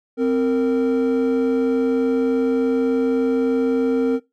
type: tone pair together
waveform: triangle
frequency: 260.5 / 461.7 Hz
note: C4 / A#4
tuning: -7 / -17 cents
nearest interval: minor seventh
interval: 990 cents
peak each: -16 dBFS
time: 0.17-4.2 s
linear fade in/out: 50 ms
effects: noise-tail reverb RT60 0.2 s tail -19 dB re dry + tanh soft clip ceiling -8 dBFS